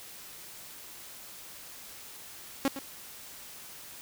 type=tone with echo; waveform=sawtooth; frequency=273.4 Hz; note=C#4; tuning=24 cents flat; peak=-20 dBFS; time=2.65-2.68 s; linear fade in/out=0 ms; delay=110 ms; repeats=1; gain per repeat=-12 dB; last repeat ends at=2.79 s; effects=white hiss -47 dBFS RMS until 4.01 s